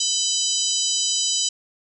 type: harmonic tone with a mistuned harmonic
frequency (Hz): 987.8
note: B5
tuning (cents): 0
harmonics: 3 / 4 / 5 / 6 / 7 / 8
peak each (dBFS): -27 / -27 / -27 / -27 / -27 / -27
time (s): 0-1.49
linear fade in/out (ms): 5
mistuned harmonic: 3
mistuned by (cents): +44
effects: none